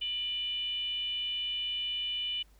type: tone with frequency modulation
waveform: sine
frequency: 2968 Hz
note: F#7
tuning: 5 cents sharp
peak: -31 dBFS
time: 0.01-2.43 s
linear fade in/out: 10 ms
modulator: 573 Hz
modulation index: 0.42
effects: added 50 Hz sine -58 dBFS peak until 2.59 s + pink hiss -67 dBFS RMS until 2.59 s